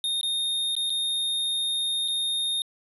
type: tone with dropouts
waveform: square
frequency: 3683 Hz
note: A#7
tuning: 22 cents flat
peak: -25 dBFS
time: 0.04-2.62 s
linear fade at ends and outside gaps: 1 ms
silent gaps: 0.212-0.231 / 0.752-0.765 / 0.897-0.902 / 2.079-2.083 s
effects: resampled to 32000 Hz